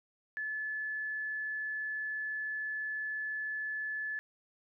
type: tone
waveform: sine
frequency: 1727 Hz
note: A6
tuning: 33 cents flat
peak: -34 dBFS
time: 0.37-4.19 s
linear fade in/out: 0 ms
effects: none